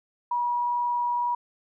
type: tone with frequency modulation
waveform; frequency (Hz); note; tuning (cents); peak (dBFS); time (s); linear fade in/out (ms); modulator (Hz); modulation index
sine; 965; B5; -40; -23; 0.31-1.35; 5; 21.8; 0.25
effects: none